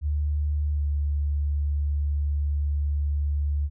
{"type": "tone with pitch glide", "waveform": "sine", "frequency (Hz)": [74, 72.64], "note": ["D2", "D2"], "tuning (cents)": [14, -18], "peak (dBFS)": -22, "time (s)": [0.01, 3.7], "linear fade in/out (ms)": 50, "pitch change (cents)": -32, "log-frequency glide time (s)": [0.74, 0.82], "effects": []}